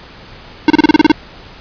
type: tone bursts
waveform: square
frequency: 307.1 Hz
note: D#4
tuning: 23 cents flat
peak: -4 dBFS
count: 9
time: 0.68-1.118 s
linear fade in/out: 2 ms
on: 22 ms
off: 30 ms
effects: pink hiss -36 dBFS RMS until 1.6 s + resampled to 11025 Hz